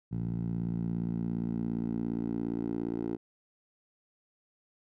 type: tone with band-pass filter sweep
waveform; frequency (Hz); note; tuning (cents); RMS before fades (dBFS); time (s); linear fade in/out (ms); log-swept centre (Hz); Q
10% pulse; 57.3; A#1; -29; -33; 0.11-3.17; 20; 140 to 340; 2.4
effects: none

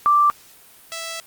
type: tone pair in turn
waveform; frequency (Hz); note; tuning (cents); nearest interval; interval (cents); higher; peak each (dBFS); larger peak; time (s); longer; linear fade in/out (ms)
sine / 5% pulse; 1174.7 / 659.3; D6 / E5; 0 / 0; minor seventh; 1000; first; -12 / -17; first; 0.06-0.3 / 0.92-1.2; second; 0
effects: white hiss -48 dBFS RMS until 1.26 s + Opus 48 kbps

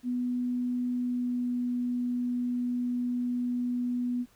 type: tone with pitch glide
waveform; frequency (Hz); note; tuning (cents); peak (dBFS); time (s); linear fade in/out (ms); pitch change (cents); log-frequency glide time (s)
sine; 246.9 to 245.3; B3 to B3; 0 to -12; -27; 0.03-4.26; 50; -12; 0.94-1.55
effects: pink hiss -63 dBFS RMS until 4.35 s

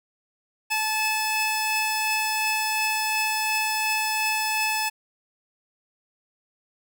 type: tone pair together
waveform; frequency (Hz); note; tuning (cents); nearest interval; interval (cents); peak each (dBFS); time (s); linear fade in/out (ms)
sawtooth; 867.6 / 2600; A5 / E7; -25 / -24; octave + perfect fifth; 1901; -22 / -22; 0.7-4.9; 20
effects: none

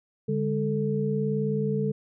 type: tone cluster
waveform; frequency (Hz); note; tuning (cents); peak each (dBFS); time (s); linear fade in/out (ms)
sine; 144.6 / 203.4 / 439.4; D3 / G#3 / A4; -27 / -36 / -2; -28; 0.28-1.92; 10
effects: none

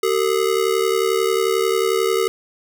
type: ring-modulated tone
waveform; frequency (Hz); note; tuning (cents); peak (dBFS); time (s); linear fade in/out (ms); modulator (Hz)
square; 418.2; G#4; +12; -14; 0.03-2.28; 0; 35.6
effects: none

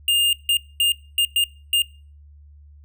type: tone bursts at uneven times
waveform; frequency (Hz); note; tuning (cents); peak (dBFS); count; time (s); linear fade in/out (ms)
square; 2820; F7; +16; -16; 6; 0.08-0.33 / 0.49-0.57 / 0.8-0.92 / 1.18-1.25 / 1.36-1.44 / 1.73-1.82; 2
effects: noise-tail reverb RT60 0.4 s tail -23 dB re dry + added 73 Hz sine -44 dBFS peak until 2.84 s

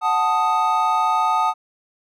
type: chord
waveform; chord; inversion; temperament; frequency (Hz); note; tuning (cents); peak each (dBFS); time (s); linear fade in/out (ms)
triangle; D# diminished; first; equal; 740 / 880 / 1244.5; F#5 / A5 / D#6; 0 / 0 / 0; -21 / -18 / -18; 0.01-1.54; 50
effects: none

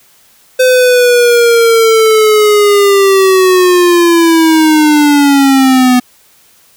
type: linear sweep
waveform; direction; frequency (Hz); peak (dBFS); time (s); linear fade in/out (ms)
square; down; 513 to 247.2; -5; 0.59-6; 10
effects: white hiss -46 dBFS RMS until 6.76 s

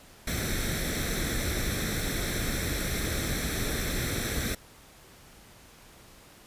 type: noise with comb filter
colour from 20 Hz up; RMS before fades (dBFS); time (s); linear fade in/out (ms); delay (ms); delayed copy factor
pink; -30; 0.27-4.55; 5; 0.52; +0.7
effects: pink hiss -53 dBFS RMS until 6.46 s + resampled to 32000 Hz

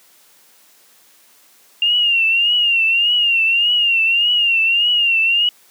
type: tone with vibrato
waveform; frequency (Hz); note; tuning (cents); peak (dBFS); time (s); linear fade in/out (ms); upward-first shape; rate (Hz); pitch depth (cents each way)
sine; 2789; F7; -3; -12; 1.82-5.49; 2; triangle; 1.7; 98
effects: white hiss -51 dBFS RMS until 5.7 s + high-pass 200 Hz 12 dB/octave

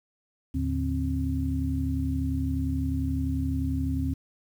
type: tone cluster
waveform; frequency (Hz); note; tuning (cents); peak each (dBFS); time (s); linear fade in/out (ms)
sine; 77.2 / 108.7 / 145.7 / 264.9; D#2 / A2 / D3 / C4; -13 / -21 / -13 / +22; -28 / -35 / -34 / -29; 0.54-4.14; 10
effects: 9-bit

